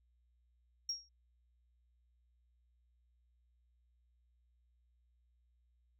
sine tone with exponential decay, 5588 Hz, F8, in tune, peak -31 dBFS, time 0.89-1.09 s, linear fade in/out 5 ms, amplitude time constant 42 ms, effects tanh soft clip ceiling -30 dBFS + added 60 Hz sine -70 dBFS peak until 5.99 s

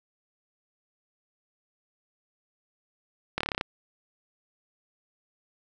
slowing click train, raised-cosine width 0.3 ms, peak -11 dBFS, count 9, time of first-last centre 3.38-3.611 s, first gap 26 ms, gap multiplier 1.03, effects none

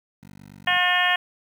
click train, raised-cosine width 5 ms, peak -29 dBFS, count 27, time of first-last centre 0.23-0.766 s, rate 48.5 Hz
harmonic tone, 359.1 Hz, F4, 48 cents sharp, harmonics 2 / 3 / 4 / 5 / 6 / 7 / 8 / 9, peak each -25 / -28 / -31 / -21 / -30 / -29 / -26 / -29 dBFS, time 0.67-1.16 s, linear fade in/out 5 ms
effects high-pass 150 Hz 12 dB/octave + 8-bit

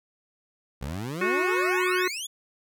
20% pulse exponential sweep, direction up, 61.74 to 3513 Hz, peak -26 dBFS, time 0.81-2.27 s, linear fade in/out 10 ms
harmonic tone, 365.7 Hz, F#4, 20 cents flat, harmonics 1 / 3 / 4 / 5 / 6 / 7, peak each -25 / -30 / -31 / -32 / -33 / -33 dBFS, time 1.21-2.08 s, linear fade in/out 5 ms
effects none

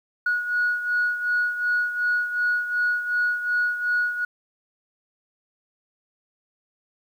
sine beating tone pair, 1456 / 1458.7 Hz, F#6 / F#6, -28 / -25 cents, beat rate 2.7 Hz, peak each -21 / -27 dBFS, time 0.26-4.25 s, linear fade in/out 5 ms, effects tanh soft clip ceiling -15 dBFS + 9-bit

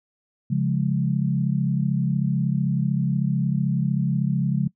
sine chord, Db major, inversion none, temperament equal, 138.59 / 174.61 / 207.7 Hz, Db3 / F3 / Ab3, 0 / 0 / 0 cents, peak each -22 / -24 / -26 dBFS, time 0.5-4.68 s, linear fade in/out 10 ms, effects noise-tail reverb RT60 0.1 s tail -21 dB re dry

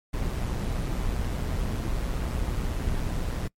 brown noise with amplitude modulation, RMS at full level -26 dBFS, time 0.13-3.48 s, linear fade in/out 10 ms, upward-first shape sine, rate 123 Hz, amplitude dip 45%, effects noise-tail reverb RT60 0.1 s tail -24 dB re dry + MP3 64 kbps

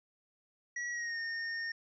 square tone with pitch glide, 1926 to 1833.7 Hz, B6 to A#6, -44 to -29 cents, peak -36 dBFS, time 0.76-1.72 s, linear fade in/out 5 ms, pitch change -85 cents, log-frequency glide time 0.9-1.18 s, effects resampled to 16000 Hz

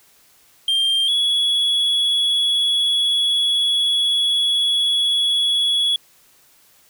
triangle tone pair in turn, 3182 / 3371 Hz, G7 / G#7, +25 / +25 cents, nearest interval minor second, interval 100 cents, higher second, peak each -14 dBFS, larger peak neither, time 0.68-1.08 / 1.08-5.96 s, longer second, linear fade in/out 2 ms, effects white hiss -54 dBFS RMS until 6.89 s

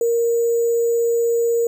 sine tone with sample-and-hold, 466.2 Hz, A#4, in tune, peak -15 dBFS, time 0.01-1.67 s, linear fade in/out 2 ms, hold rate 7350 Hz, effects none

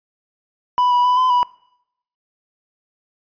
triangle tone with pitch steps, 990 / 979 / 993 / 1018 / 982 Hz, B5 / B5 / B5 / C6 / B5, +4 / -15 / +9 / -48 / -10 cents, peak -11 dBFS, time 0.78-1.43 s, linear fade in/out 0 ms, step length 130 ms, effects noise-tail reverb RT60 0.8 s tail -23 dB re dry + resampled to 11025 Hz

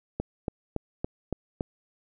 click train, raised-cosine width 2 ms, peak -15 dBFS, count 6, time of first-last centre 0.2-1.608 s, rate 3.55 Hz, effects none

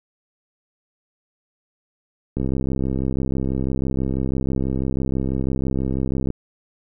click train, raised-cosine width 3 ms, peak -11 dBFS, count 261, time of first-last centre 2.37-6.303 s, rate 66.1 Hz, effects none

